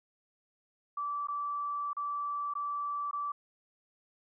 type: tone with dropouts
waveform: sine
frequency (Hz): 1160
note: D6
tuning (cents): -22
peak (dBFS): -32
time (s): 0.97-3.32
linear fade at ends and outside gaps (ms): 5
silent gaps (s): 1.272-1.284 / 1.932-1.967 / 2.538-2.552 / 3.112-3.13
effects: none